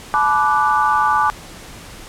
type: chord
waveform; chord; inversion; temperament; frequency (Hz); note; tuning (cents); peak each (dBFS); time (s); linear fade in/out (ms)
sine; B minor seventh; third; equal with one note detuned; 859.4 / 987.8 / 1174.7 / 1480; A5 / B5 / D6 / F#6; -41 / 0 / 0 / 0; -17 / -22 / -16 / -22; 0.14-1.3; 0
effects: pink hiss -37 dBFS RMS until 2.08 s + low-pass 11000 Hz 12 dB/octave